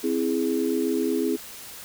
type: chord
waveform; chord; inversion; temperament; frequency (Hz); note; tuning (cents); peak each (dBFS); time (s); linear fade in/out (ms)
sine; C augmented; none; equal; 261.6 / 329.6 / 415.3; C4 / E4 / G#4; 0 / 0 / 0; -26; 0.03-1.37; 20
effects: white hiss -41 dBFS RMS until 1.84 s